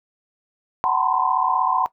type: tone cluster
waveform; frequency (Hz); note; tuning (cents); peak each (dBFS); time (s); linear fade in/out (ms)
sine; 749 / 892 / 965 / 1018 / 1054; F#5 / A5 / B5 / C6 / C6; +21 / +23 / -40 / -48 / +12; -24; 0.84-1.86; 0
effects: noise-tail reverb RT60 0.1 s tail -17 dB re dry